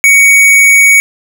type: tone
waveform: square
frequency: 2241 Hz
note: C#7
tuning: 18 cents sharp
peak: -3 dBFS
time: 0.04-1 s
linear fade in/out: 0 ms
effects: none